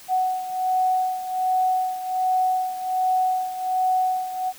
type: beating tone pair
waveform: sine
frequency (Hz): 743 / 744.3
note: F#5 / F#5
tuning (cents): +7 / +10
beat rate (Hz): 1.3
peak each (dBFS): -21 / -26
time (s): 0.08-4.53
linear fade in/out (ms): 50
effects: white hiss -45 dBFS RMS until 4.58 s